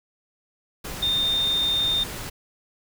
sine tone in noise, 3637 Hz, A#7, 43 cents flat, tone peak -20 dBFS, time 1.02-2.04 s, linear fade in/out 10 ms, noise pink, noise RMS -34 dBFS, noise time 0.84-2.3 s, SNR +11 dB, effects none

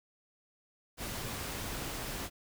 pink noise, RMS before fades -39 dBFS, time 0.97-2.3 s, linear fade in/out 50 ms, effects none

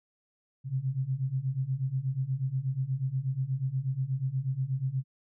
sine beating tone pair, 127.7 / 136 Hz, C3 / C#3, -42 / -33 cents, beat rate 8.3 Hz, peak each -32 / -30 dBFS, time 0.64-5.04 s, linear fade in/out 50 ms, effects none

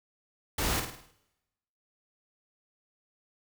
pink noise with echo, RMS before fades -30 dBFS, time 0.58-0.8 s, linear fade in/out 5 ms, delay 52 ms, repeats 6, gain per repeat -6 dB, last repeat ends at 1.112 s, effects noise-tail reverb RT60 1.0 s tail -20 dB re dry

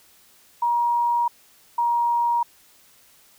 sine tone pair in turn, 950 / 946.4 Hz, A#5 / A#5, +33 / +26 cents, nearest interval unison, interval 7 cents, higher first, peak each -18 dBFS, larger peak neither, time 0.62-1.28 / 1.78-2.43 s, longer first, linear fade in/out 5 ms, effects white hiss -55 dBFS RMS until 3.38 s

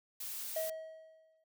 blue noise, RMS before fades -42 dBFS, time 0.2-0.7 s, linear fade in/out 5 ms
triangle tone with exponential decay, 639 Hz, D#5, 46 cents sharp, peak -30 dBFS, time 0.56-1.44 s, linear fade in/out 5 ms, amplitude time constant 190 ms
effects none

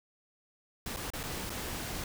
pink noise with dropouts, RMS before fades -38 dBFS, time 0.86-2.04 s, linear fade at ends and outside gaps 2 ms, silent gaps 0.963-0.969 / 1.103-1.135 / 1.232-1.236 / 1.496-1.502 s, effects none

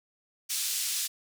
white band-pass noise, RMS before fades -31 dBFS, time 0.49-1.08 s, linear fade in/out 20 ms, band 3400 to 10000 Hz, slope 12 dB/octave, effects none

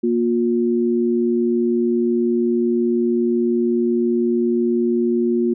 sine tone pair together, 236.4 / 356.4 Hz, A#3 / F4, +24 / +35 cents, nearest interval perfect fifth, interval 711 cents, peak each -18 dBFS, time 0.03-5.54 s, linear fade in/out 10 ms, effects none

